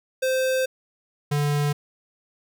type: tone pair in turn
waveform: square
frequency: 520 / 145.92 Hz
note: C5 / D3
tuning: -11 / -11 cents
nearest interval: octave + minor seventh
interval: 2200 cents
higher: first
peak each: -21 dBFS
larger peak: neither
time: 0.22-0.66 / 1.31-1.73 s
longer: first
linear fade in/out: 10 ms
effects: none